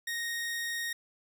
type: tone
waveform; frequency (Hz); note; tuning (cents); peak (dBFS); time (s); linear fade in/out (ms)
sawtooth; 1864; A#6; -1; -29; 0.07-0.93; 5
effects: none